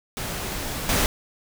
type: noise with level steps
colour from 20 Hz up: pink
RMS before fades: -30 / -21 dBFS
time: 0.17-1.06 s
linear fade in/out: 0 ms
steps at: 0.89 s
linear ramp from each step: 2 ms
effects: none